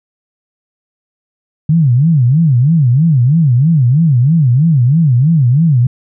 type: tone with vibrato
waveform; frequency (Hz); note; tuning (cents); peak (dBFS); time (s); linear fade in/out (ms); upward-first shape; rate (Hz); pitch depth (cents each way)
sine; 141.9; C#3; +41; -6; 1.69-5.87; 5; sine; 3.1; 300
effects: none